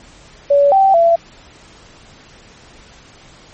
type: tone with pitch steps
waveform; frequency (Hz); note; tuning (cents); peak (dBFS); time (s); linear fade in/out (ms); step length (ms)
sine; 568 / 776 / 674; C#5 / G5 / E5; +42 / -18 / +38; -7; 0.5-1.16; 10; 220
effects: pink hiss -43 dBFS RMS until 3.53 s + MP3 32 kbps